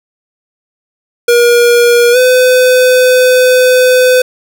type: tone with pitch glide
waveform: square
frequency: 477.4 to 505.8 Hz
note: A#4 to B4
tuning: +41 to +41 cents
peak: -5 dBFS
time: 1.28-4.22 s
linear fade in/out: 5 ms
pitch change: +100 cents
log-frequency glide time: 2.12-2.17 s
effects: none